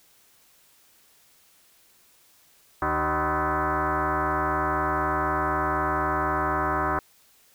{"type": "tone with frequency modulation", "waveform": "sine", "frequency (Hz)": 154, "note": "D#3", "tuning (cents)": -17, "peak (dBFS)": -22, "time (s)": [2.82, 6.99], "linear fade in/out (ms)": 2, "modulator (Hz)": 228, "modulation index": 6.1, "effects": ["white hiss -59 dBFS RMS until 7.54 s"]}